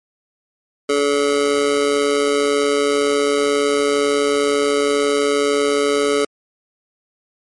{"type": "tone with amplitude modulation", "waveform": "square", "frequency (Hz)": 429.2, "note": "A4", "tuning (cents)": -43, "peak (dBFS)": -11, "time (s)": [0.89, 6.25], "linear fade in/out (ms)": 5, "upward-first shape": "sine", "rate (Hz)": 142, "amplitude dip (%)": 95, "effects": ["MP3 48 kbps"]}